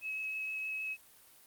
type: tone with vibrato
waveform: sine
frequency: 2572 Hz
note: E7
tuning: 43 cents flat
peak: -35 dBFS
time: 0.01-0.97 s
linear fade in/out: 50 ms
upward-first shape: sine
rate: 6.4 Hz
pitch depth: 9 cents each way
effects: white hiss -60 dBFS RMS until 1.46 s + Opus 32 kbps